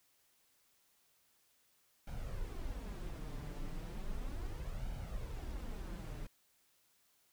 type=noise with flanger; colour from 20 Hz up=brown; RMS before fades=-42 dBFS; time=2.07-6.27 s; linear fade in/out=5 ms; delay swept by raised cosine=1.3 to 6.9 ms; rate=0.35 Hz; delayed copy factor=+0.55; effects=white hiss -73 dBFS RMS until 7.32 s